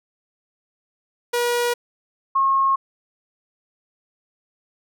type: tone pair in turn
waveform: sawtooth / sine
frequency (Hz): 481 / 1082.8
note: B4 / C#6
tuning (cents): -46 / -41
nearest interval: octave + major second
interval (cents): 1405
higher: second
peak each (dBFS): -15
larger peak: neither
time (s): 1.33-1.74 / 2.35-2.76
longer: neither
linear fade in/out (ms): 10
effects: none